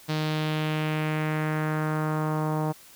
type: tone with low-pass filter sweep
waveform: sawtooth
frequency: 154.7 Hz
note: D#3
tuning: 10 cents flat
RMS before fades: -27 dBFS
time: 0.08-2.73 s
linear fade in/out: 20 ms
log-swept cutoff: 4400 to 890 Hz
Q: 2
effects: white hiss -51 dBFS RMS until 2.95 s